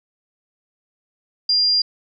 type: tone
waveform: sine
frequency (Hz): 4800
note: D8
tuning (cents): +37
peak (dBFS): -14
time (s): 1.49-1.82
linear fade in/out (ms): 5
effects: none